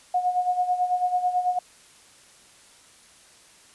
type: tone with tremolo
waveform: sine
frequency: 724 Hz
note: F#5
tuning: 38 cents flat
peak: -18 dBFS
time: 0.14-1.59 s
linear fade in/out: 5 ms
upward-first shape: sine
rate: 9.1 Hz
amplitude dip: 70%
effects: white hiss -53 dBFS RMS until 3.74 s + resampled to 24000 Hz